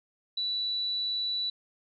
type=tone; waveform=sine; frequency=3951 Hz; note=B7; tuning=in tune; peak=-28 dBFS; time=0.37-1.5 s; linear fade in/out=5 ms; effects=none